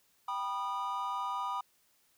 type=chord; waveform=triangle; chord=G augmented; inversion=none; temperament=just; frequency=784 / 980 / 1225 Hz; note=G5 / B5 / D#6; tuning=0 / -14 / -27 cents; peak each=-39 / -34 / -35 dBFS; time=0.28-1.61 s; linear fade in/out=5 ms; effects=white hiss -70 dBFS RMS until 2.17 s